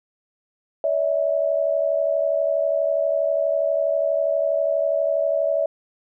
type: tone pair together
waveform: sine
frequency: 571 / 643.3 Hz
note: D5 / E5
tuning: -49 / -42 cents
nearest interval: major second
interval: 207 cents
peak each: -21 dBFS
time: 0.84-5.66 s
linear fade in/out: 2 ms
effects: none